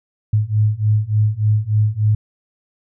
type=beating tone pair; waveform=sine; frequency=105 / 108.4 Hz; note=G#2 / A2; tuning=+19 / -25 cents; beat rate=3.4 Hz; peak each=-17 / -16 dBFS; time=0.33-2.15 s; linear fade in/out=5 ms; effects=none